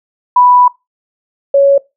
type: tone pair in turn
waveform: sine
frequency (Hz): 987.8 / 557.1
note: B5 / C#5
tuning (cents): 0 / +9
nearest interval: minor seventh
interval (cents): 991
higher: first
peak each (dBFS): -4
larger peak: neither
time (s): 0.36-0.68 / 1.54-1.78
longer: first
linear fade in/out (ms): 5
effects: noise-tail reverb RT60 0.2 s tail -20 dB re dry